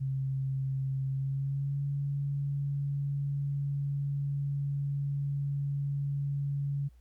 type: tone with pitch glide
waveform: sine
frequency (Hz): 134.4 to 141.08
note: C3 to C#3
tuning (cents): +47 to +31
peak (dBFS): -29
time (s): 0-6.89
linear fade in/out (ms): 20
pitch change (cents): +84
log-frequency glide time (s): 1.09-1.82
effects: added 60 Hz sine -54 dBFS peak until 7 s + pink hiss -74 dBFS RMS until 7 s